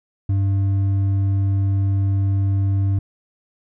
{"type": "tone with hard clipping", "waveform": "sine", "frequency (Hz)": 98, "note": "G2", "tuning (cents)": 0, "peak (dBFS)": -17, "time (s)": [0.29, 2.99], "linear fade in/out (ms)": 5, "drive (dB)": 4, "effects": []}